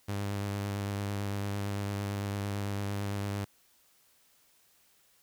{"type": "tone with vibrato", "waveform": "sawtooth", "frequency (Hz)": 100.7, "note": "G2", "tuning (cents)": 47, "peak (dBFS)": -28, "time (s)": [0.08, 3.45], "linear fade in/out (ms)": 10, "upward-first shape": "sine", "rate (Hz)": 8.9, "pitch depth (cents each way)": 19, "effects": ["white hiss -66 dBFS RMS until 5.22 s"]}